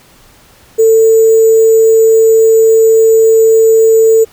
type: tone with sample-and-hold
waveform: sine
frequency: 446.4 Hz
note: A4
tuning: 25 cents sharp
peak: -3 dBFS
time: 0.78-4.25 s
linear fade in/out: 20 ms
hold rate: 7350 Hz
effects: pink hiss -43 dBFS RMS until 4.32 s